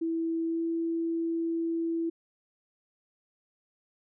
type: tone with pitch glide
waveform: sine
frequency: 328.8 to 331.5 Hz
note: E4 to E4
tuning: -4 to +10 cents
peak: -27 dBFS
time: 0.01-2.1 s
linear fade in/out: 10 ms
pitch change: +14 cents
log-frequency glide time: 0.46-0.61 s
effects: none